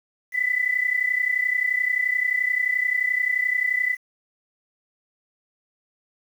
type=tone pair together; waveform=sine; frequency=1975.5 / 2007 Hz; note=B6 / B6; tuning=0 / +27 cents; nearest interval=unison; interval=27 cents; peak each=-24 / -22 dBFS; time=0.32-3.97 s; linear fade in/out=50 ms; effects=8-bit